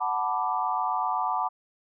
sine chord, B minor seventh, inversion second, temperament equal, 740 / 880 / 987.8 / 1174.7 Hz, F#5 / A5 / B5 / D6, 0 / 0 / 0 / 0 cents, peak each -30 dBFS, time 0-1.49 s, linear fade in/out 20 ms, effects none

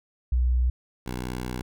sine / 10% pulse tone pair in turn, 61.74 / 62.03 Hz, B1 / B1, 0 / +8 cents, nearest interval unison, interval 8 cents, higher second, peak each -19 / -22 dBFS, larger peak first, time 0.32-0.7 / 1.06-1.62 s, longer second, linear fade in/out 5 ms, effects none

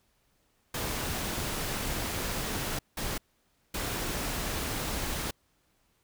pink noise bursts at uneven times, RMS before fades -33 dBFS, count 3, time 0.74-2.79 / 2.97-3.18 / 3.74-5.31 s, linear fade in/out 5 ms, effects pink hiss -71 dBFS RMS until 6.03 s

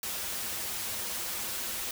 white noise with comb filter, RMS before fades -35 dBFS, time 0.03-1.91 s, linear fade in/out 2 ms, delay 6.9 ms, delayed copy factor -0.65, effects none

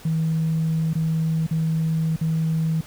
sine tone with dropouts, 160.6 Hz, E3, 45 cents flat, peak -18 dBFS, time 0.05-2.81 s, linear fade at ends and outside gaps 5 ms, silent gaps 0.934-0.953 / 1.467-1.51 / 2.162-2.211 s, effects tanh soft clip ceiling -15 dBFS + pink hiss -45 dBFS RMS until 2.86 s

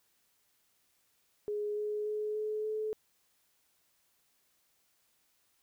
sine tone with pitch steps, 417.1 / 420.7 / 424.4 / 428.1 / 431.8 Hz, G#4 / G#4 / G#4 / A4 / A4, +7 / +22 / +38 / -47 / -33 cents, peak -32 dBFS, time 1.48-2.93 s, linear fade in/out 0 ms, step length 290 ms, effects white hiss -73 dBFS RMS until 5.62 s

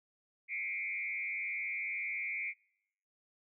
sine tone with frequency modulation, 2252 Hz, C#7, 27 cents sharp, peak -35 dBFS, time 0.48-2.54 s, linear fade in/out 50 ms, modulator 98.1 Hz, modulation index 1.8, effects noise-tail reverb RT60 0.8 s tail -26 dB re dry

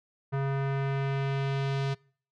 square tone with low-pass filter sweep, 137.2 Hz, C#3, 17 cents flat, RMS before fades -29 dBFS, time 0.32-1.95 s, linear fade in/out 20 ms, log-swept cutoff 1500 to 4300 Hz, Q 1.2, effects noise-tail reverb RT60 0.5 s tail -25 dB re dry

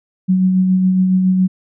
sine tone with tremolo, 186 Hz, F#3, 9 cents sharp, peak -9 dBFS, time 0.28-1.48 s, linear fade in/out 20 ms, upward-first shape sine, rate 7.2 Hz, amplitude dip 30%, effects none

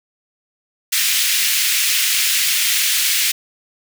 pink high-pass noise, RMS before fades -17 dBFS, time 0.92-3.32 s, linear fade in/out 10 ms, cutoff 2100 Hz, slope 24 dB/octave, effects none

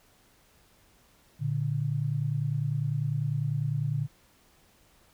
sine tone pair together, 116.8 / 146.83 Hz, A#2 / D3, +4 / 0 cents, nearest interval major third, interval 396 cents, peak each -30 / -28 dBFS, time 1.39-4.08 s, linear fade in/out 50 ms, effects pink hiss -62 dBFS RMS until 5.13 s

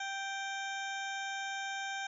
harmonic tone with a mistuned harmonic, 784 Hz, G5, in tune, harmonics 1 / 2 / 3 / 4 / 5 / 7 / 8 / 9, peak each -40 / -40 / -45 / -48 / -48 / -55 / -52 / -54 dBFS, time 0-2.07 s, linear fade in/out 5 ms, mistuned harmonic 5, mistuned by -110 cents, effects none

